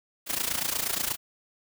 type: noise with amplitude modulation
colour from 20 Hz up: white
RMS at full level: -26 dBFS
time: 0.26-1.17 s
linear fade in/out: 50 ms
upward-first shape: sine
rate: 28.4 Hz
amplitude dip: 80%
effects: none